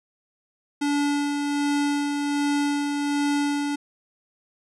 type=tone with tremolo; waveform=square; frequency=288.1 Hz; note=D4; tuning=33 cents flat; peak=-21 dBFS; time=0.81-3.76 s; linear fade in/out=10 ms; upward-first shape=sine; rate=1.3 Hz; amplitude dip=35%; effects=resampled to 24000 Hz